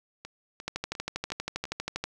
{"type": "two click trains", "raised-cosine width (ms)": 0.2, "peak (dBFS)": [-14, -23], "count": [18, 5], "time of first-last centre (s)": [[0.68, 2.04], [0.25, 1.654]], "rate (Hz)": [12.5, 2.85], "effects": []}